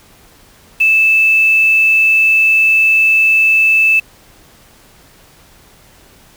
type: tone with quantisation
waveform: sine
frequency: 2630 Hz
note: E7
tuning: 5 cents flat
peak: -7 dBFS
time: 0.8-4 s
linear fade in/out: 10 ms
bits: 5
effects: pink hiss -45 dBFS RMS until 6.36 s